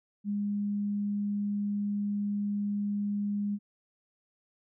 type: tone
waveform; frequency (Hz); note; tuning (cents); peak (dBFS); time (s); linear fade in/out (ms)
sine; 204.4; G#3; -27; -28; 0.24-3.59; 50
effects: none